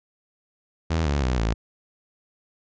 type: tone with pitch steps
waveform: sawtooth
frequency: 81.2 / 71.51 / 62.98 / 55.46 Hz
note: E2 / D2 / B1 / A1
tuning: -26 / -46 / +35 / +14 cents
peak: -17 dBFS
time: 0.9-1.54 s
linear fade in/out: 10 ms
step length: 160 ms
effects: resampled to 16000 Hz